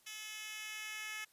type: tone with high-pass filter sweep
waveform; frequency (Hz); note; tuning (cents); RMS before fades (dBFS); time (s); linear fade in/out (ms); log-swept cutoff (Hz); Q
10% pulse; 430.1; A4; -39; -45; 0.06-1.25; 10; 3300 to 2000; 1.4
effects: white hiss -69 dBFS RMS until 1.32 s + resampled to 32000 Hz